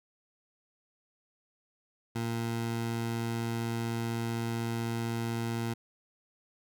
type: tone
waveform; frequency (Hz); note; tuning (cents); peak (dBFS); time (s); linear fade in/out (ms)
20% pulse; 115.8; A#2; -11; -26; 2.15-5.74; 10
effects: none